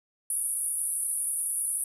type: band-pass noise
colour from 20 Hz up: white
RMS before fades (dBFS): -30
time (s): 0.3-1.84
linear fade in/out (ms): 2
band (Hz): 9400 to 11000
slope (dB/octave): 96
effects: none